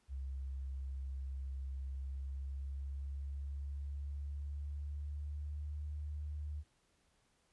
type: tone with pitch glide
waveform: sine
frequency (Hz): 67 to 74.34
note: C2 to D2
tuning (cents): +42 to +22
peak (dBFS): -39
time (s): 0.08-6.64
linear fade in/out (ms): 50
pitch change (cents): +180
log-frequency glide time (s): 1.85-5.84
effects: pink hiss -75 dBFS RMS until 7.52 s + resampled to 24000 Hz